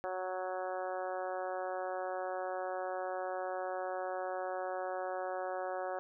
harmonic tone, 185 Hz, F#3, in tune, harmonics 2 / 3 / 4 / 5 / 6 / 7 / 8 / 9, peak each -44 / -39 / -40 / -48 / -48 / -49 / -50 / -51 dBFS, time 0.04-5.99 s, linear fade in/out 0 ms, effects none

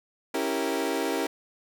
30% pulse chord, C# diminished seventh, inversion none, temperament equal, 277.2 / 329.6 / 392 / 466.2 Hz, C#4 / E4 / G4 / Bb4, 0 / 0 / 0 / 0 cents, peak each -29 / -29 / -29 / -29 dBFS, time 0.34-1.27 s, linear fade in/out 5 ms, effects none

